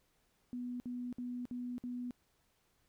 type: tone bursts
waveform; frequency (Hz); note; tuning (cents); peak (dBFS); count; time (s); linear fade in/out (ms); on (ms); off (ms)
sine; 245.9; B3; -7; -38; 5; 0.53-2.108; 0; 270; 57
effects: pink hiss -75 dBFS RMS until 2.88 s